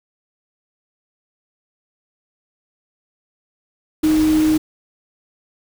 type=tone in noise; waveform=sine; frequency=311 Hz; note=D#4; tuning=1 cent flat; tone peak=-12 dBFS; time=4.03-4.58 s; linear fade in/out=10 ms; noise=pink; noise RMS=-28 dBFS; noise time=4.03-4.58 s; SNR=+13 dB; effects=none